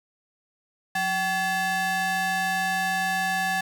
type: ring-modulated tone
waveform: square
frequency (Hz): 473.4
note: A#4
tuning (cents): +27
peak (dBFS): -21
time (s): 0.95-3.61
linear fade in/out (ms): 5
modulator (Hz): 1240
effects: none